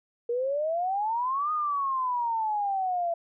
sine exponential two-way sweep, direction up then down, 466.2 to 1244.5 to 670 Hz, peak -25 dBFS, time 0.29-3.14 s, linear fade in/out 5 ms, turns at 1.52 s, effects none

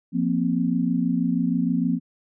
sine chord, F suspended fourth, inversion none, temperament equal with one note detuned, 174.61 / 235.2 / 261.6 Hz, F3 / Bb3 / C4, 0 / +16 / 0 cents, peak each -24 dBFS, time 0.12-2 s, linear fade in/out 50 ms, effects none

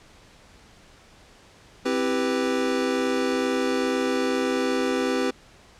square chord, C major seventh, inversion none, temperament equal, 261.6 / 329.6 / 392 / 493.9 Hz, C4 / E4 / G4 / B4, 0 / 0 / 0 / 0 cents, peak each -27 / -32 / -28 / -28 dBFS, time 1.85-5.31 s, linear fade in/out 10 ms, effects pink hiss -52 dBFS RMS until 5.79 s + low-pass 7000 Hz 12 dB/octave

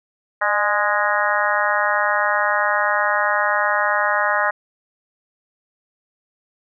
harmonic tone with a mistuned harmonic, 207.7 Hz, G#3, in tune, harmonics 3 / 4 / 5 / 6 / 7 / 8 / 9, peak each -24 / -24 / -24 / -24 / -24 / -24 / -24 dBFS, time 0.41-4.51 s, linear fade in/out 10 ms, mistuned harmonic 3, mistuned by -44 cents, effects none

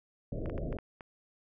pink low-pass noise, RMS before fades -36 dBFS, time 0.32-0.77 s, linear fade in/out 2 ms, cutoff 660 Hz, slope 96 dB/octave
clicks, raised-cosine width 0.5 ms, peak -30 dBFS, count 6, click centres 0.459 / 0.498 / 0.579 / 0.727 / 0.787 / 1.008 s
effects none

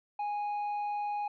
sine tone with tanh clipping, 827 Hz, G#5, 8 cents flat, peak -32 dBFS, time 0.19-1.28 s, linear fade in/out 5 ms, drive 4 dB, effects none

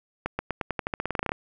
accelerating click train, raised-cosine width 0.5 ms, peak -12 dBFS, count 17, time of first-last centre 0.26-1.319 s, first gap 130 ms, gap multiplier 0.9, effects none

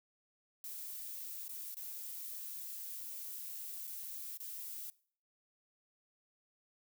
violet noise with dropouts, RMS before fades -45 dBFS, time 0.64-4.9 s, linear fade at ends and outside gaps 1 ms, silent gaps 1.481-1.493 / 1.745-1.769 / 3.87-3.874 / 4.373-4.402 s, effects noise-tail reverb RT60 0.5 s tail -21 dB re dry

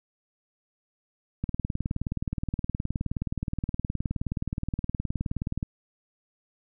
click train, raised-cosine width 5 ms, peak -16 dBFS, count 81, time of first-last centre 1.44-5.628 s, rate 19.1 Hz, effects none

